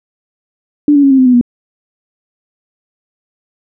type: tone with pitch steps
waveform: sine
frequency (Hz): 293.7 / 284.4 / 275.3 / 266.5 / 258.1 / 249.8 / 241.9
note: D4 / C#4 / C#4 / C4 / C4 / B3 / B3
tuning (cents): 0 / +45 / -12 / +32 / -23 / +20 / -36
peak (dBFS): -4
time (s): 0.88-1.412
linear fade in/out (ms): 2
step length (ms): 76
effects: none